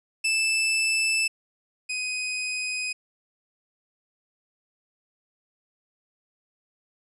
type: tone pair in turn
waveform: sawtooth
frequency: 2637 / 2503 Hz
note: E7 / D#7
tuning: 0 / +10 cents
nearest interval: minor second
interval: 90 cents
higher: first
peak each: -18 / -24 dBFS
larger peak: first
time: 0.24-1.28 / 1.89-2.93 s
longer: neither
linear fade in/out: 10 ms
effects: resampled to 24000 Hz